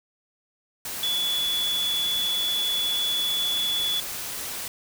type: tone in noise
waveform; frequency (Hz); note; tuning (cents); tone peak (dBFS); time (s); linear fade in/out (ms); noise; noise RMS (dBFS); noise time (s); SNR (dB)
sine; 3426; A7; -47; -23; 1.03-4; 2; white; -33; 0.85-4.68; +7
effects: none